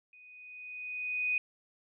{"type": "tone with level ramp", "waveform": "sine", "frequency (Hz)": 2489, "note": "D#7", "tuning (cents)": 0, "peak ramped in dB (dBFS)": [-54, -26], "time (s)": [0.13, 1.38], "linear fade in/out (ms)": 2, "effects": []}